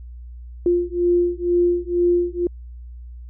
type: beating tone pair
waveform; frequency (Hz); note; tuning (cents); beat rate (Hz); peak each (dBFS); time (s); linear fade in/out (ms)
sine; 349.2 / 351.3; F4 / F4; 0 / +10; 2.1; -19; 0.66-2.47; 2
effects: added 60 Hz sine -34 dBFS peak until 3.29 s